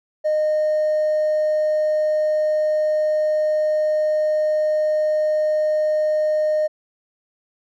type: tone with hard clipping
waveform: triangle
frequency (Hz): 614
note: D#5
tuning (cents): -23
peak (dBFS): -16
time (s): 0.24-6.68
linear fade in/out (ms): 20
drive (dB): 2
effects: none